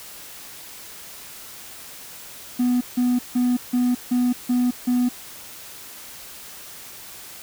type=tone bursts; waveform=triangle; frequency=246.9 Hz; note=B3; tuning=in tune; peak=-14 dBFS; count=7; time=2.59-5.09 s; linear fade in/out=10 ms; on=220 ms; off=160 ms; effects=tanh soft clip ceiling -11 dBFS + white hiss -40 dBFS RMS until 7.42 s